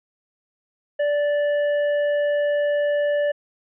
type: tone with hard clipping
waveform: sine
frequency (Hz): 584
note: D5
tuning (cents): -10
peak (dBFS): -20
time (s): 0.99-3.32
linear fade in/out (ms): 10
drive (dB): 7
effects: resampled to 8000 Hz